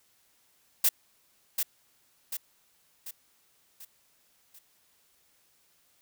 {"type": "noise with echo", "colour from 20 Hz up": "blue", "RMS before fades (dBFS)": -22, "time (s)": [0.84, 0.89], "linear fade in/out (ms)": 5, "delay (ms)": 740, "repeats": 5, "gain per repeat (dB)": -6, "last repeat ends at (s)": 4.59, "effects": ["white hiss -67 dBFS RMS until 6.01 s"]}